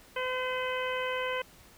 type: harmonic tone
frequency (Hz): 510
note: C5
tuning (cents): -44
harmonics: 1 / 2 / 3 / 4 / 5 / 6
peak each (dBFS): -33 / -36 / -38 / -39 / -40 / -41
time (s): 0.16-1.42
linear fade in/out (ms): 5
effects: pink hiss -56 dBFS RMS until 1.77 s